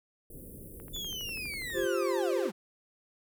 pink band-stop noise, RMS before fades -46 dBFS, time 0.3-1.86 s, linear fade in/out 5 ms, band 520 to 9600 Hz, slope 48 dB/octave
click train, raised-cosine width 0.5 ms, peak -37 dBFS, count 18, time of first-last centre 0.8-2.193 s, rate 12.2 Hz
35% pulse linear sweep, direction down, 3520 to 164.81 Hz, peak -34 dBFS, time 0.93-2.52 s, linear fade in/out 20 ms
triangle chord, F suspended second, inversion none, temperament just, 349.2 / 392.9 / 523.8 Hz, F4 / G4 / C5, 0 / +4 / +2 cents, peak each -30 dBFS, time 1.73-2.51 s, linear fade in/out 50 ms
effects none

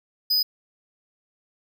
square tone, 4988 Hz, D#8, 3 cents sharp, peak -19 dBFS, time 0.3-0.43 s, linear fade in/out 10 ms, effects none

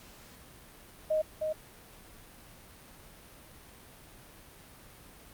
sine tone with echo, 622.3 Hz, D#5, in tune, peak -25 dBFS, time 1.1-1.22 s, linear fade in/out 10 ms, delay 310 ms, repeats 1, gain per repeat -4 dB, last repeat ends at 1.53 s, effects pink hiss -53 dBFS RMS until 5.33 s + Opus 48 kbps

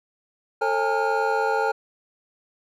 triangle tone cluster, 444.9 / 540 / 819 / 900 / 1412 Hz, A4 / C#5 / G#5 / A5 / F6, +19 / -45 / -24 / +39 / +19 cents, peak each -23 / -27 / -23 / -27 / -26 dBFS, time 0.61-1.72 s, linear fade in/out 10 ms, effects none

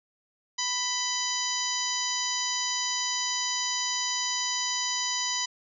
harmonic tone with a mistuned harmonic, 990 Hz, B5, 4 cents sharp, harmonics 1 / 2 / 3 / 4 / 5 / 6 / 7, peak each -35 / -36 / -36 / -35 / -33 / -33 / -35 dBFS, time 0.58-5.46 s, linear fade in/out 10 ms, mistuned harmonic 3, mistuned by +44 cents, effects none

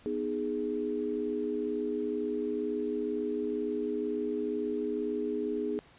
sine chord, G# minor, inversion first, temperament equal with one note detuned, 246.9 / 309 / 415.3 Hz, B3 / D#4 / G#4, 0 / -12 / 0 cents, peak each -36 / -35 / -32 dBFS, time 0.06-5.79 s, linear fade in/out 0 ms, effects pink hiss -58 dBFS RMS until 5.98 s + resampled to 8000 Hz

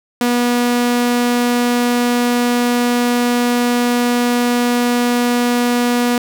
sawtooth tone, 242.4 Hz, B3, 32 cents flat, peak -9 dBFS, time 0.21-6.18 s, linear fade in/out 2 ms, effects none

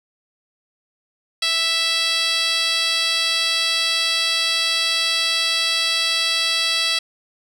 10% pulse tone with band-pass filter, 659.3 Hz, E5, in tune, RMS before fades -20 dBFS, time 1.42-6.99 s, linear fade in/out 5 ms, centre 4700 Hz, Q 1.7, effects none

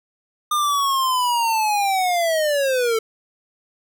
square linear sweep, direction down, 1215 to 438.8 Hz, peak -18 dBFS, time 0.51-2.99 s, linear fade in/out 5 ms, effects none

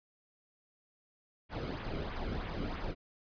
brown noise with flanger, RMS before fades -38 dBFS, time 1.49-2.95 s, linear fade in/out 50 ms, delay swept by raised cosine 0.2 to 1.16 ms, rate 3.1 Hz, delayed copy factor -0.6, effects resampled to 11025 Hz

